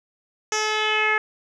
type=tone with low-pass filter sweep; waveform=10% pulse; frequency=430 Hz; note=A4; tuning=40 cents flat; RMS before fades=-22 dBFS; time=0.52-1.18 s; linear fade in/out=2 ms; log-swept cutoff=6200 to 1900 Hz; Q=3.4; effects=none